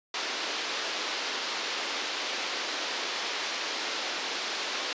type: band-pass noise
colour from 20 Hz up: white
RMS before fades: -33 dBFS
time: 0.14-4.93 s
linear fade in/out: 2 ms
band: 290 to 5000 Hz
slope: 24 dB/octave
effects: resampled to 16000 Hz